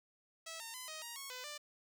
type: tone with pitch steps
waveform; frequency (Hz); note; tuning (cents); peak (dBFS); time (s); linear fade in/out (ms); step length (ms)
5% pulse; 652 / 913 / 1014 / 627 / 941 / 1099 / 504 / 592; E5 / A#5 / B5 / D#5 / A#5 / C#6 / B4 / D5; -19 / -36 / +45 / +13 / +16 / -15 / +35 / +14; -33; 0.46-1.58; 10; 140
effects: none